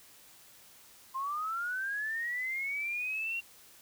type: linear sweep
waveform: sine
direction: up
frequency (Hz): 1039 to 2769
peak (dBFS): -32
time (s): 1.14-3.41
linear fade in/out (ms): 20
effects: white hiss -57 dBFS RMS until 3.81 s